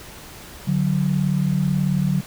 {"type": "tone pair together", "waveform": "sine", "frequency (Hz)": [146.83, 185.2], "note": ["D3", "F#3"], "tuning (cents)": [0, 2], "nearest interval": "major third", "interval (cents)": 402, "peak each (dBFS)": -20, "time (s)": [0.67, 2.21], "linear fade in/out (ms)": 10, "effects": ["pink hiss -40 dBFS RMS until 2.26 s"]}